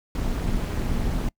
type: noise with amplitude modulation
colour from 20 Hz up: brown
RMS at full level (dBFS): -22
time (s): 0.15-1.29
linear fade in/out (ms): 2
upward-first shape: sine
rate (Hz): 210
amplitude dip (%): 65
effects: noise-tail reverb RT60 0.1 s tail -25 dB re dry